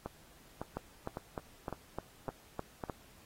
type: two click trains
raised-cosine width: 1 ms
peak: -24 / -23 dBFS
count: 6 / 8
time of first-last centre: 0.06-2.838 / 0.77-2.898 s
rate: 1.8 / 3.29 Hz
effects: pink hiss -61 dBFS RMS until 3.25 s + AAC 48 kbps